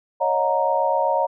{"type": "chord", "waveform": "sine", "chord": "D# minor seventh", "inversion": "third", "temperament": "equal with one note detuned", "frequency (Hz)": [554.4, 622.3, 723.1, 932.3], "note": ["C#5", "D#5", "F#5", "A#5"], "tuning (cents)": [0, 0, -40, 0], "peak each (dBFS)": [-23, -24, -25, -21], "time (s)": [0.2, 1.27], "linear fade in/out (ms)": 20, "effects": []}